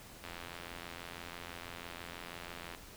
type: click train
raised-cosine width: 0.3 ms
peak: -28 dBFS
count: 217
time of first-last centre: 0.24-2.749 s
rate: 86.1 Hz
effects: pink hiss -53 dBFS RMS until 2.96 s